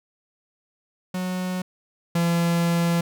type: tone pair in turn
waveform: 45% pulse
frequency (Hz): 183.3 / 170.03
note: F#3 / F3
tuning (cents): -16 / -46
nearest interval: minor second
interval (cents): 130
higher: first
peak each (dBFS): -25 / -19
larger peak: second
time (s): 1.14-1.62 / 2.15-3.01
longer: second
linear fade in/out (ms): 5
effects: none